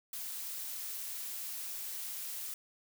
blue noise, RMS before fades -41 dBFS, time 0.13-2.54 s, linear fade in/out 2 ms, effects none

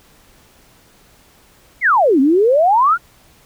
sine exponential two-way sweep, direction down then up, 2275 to 256.4 to 1469 Hz, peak -9 dBFS, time 1.81-2.98 s, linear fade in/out 50 ms, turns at 2.2 s, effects pink hiss -50 dBFS RMS until 3.45 s

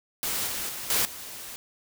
white noise with level steps, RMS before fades -29 / -32 / -36 / -24 / -40 dBFS, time 0.23-1.56 s, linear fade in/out 0 ms, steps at 0.47 / 0.69 / 0.9 / 1.05 s, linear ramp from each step 2 ms, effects none

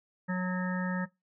harmonic tone, 182.8 Hz, F#3, 21 cents flat, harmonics 1 / 3 / 5 / 7 / 9 / 10, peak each -29 / -40 / -41 / -43 / -42 / -40 dBFS, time 0.28-1.06 s, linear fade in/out 20 ms, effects noise-tail reverb RT60 0.2 s tail -20 dB re dry

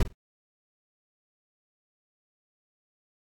brown noise with echo, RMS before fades -19 dBFS, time 0-0.03 s, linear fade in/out 5 ms, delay 49 ms, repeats 2, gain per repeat -15 dB, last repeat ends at 0.128 s, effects AAC 64 kbps

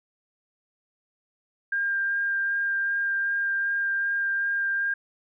sine tone with vibrato, 1600 Hz, G6, 35 cents sharp, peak -23 dBFS, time 1.72-4.94 s, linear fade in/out 5 ms, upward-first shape sine, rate 2.6 Hz, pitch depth 10 cents each way, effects none

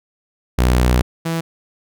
sawtooth tone pair in turn, 61.74 / 164.83 Hz, B1 / E3, 0 / 0 cents, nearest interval octave + perfect fourth, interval 1700 cents, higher second, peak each -8 / -15 dBFS, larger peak first, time 0.58-1.02 / 1.25-1.41 s, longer first, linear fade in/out 10 ms, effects none

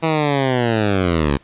10% pulse linear sweep, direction down, 164 to 66.6 Hz, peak -7 dBFS, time 0.02-1.38 s, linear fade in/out 20 ms, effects pink hiss -51 dBFS RMS until 1.43 s + resampled to 8000 Hz

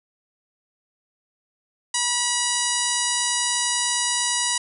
harmonic tone, 969 Hz, B5, 33 cents flat, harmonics 1 / 2 / 3 / 4 / 5 / 6 / 7 / 8 / 9 / 10, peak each -30 / -30 / -30 / -30 / -30 / -30 / -30 / -30 / -30 / -30 dBFS, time 1.94-4.58 s, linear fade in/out 5 ms, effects none

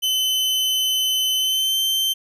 40% pulse tone with pitch glide, 3040 to 3109 Hz, F#7 to G7, +46 to -15 cents, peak -17 dBFS, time 0.02-2.14 s, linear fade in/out 20 ms, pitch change +39 cents, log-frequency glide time 1.37-1.79 s, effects none

